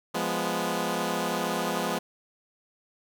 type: chord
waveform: 10% pulse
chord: F diminished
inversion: none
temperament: equal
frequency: 174.61 / 207.7 / 246.9 Hz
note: F3 / Ab3 / Cb4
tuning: 0 / 0 / 0 cents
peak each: -23 dBFS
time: 0.14-1.99 s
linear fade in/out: 10 ms
effects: none